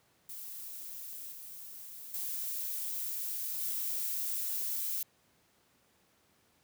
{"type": "noise with level steps", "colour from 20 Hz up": "violet", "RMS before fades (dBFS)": [-44, -47, -37, -35], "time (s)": [0.29, 5.03], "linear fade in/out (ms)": 2, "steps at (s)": [1.32, 2.14, 3.61], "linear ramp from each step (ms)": 2, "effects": ["pink hiss -69 dBFS RMS until 6.63 s", "high-pass 100 Hz 12 dB/octave"]}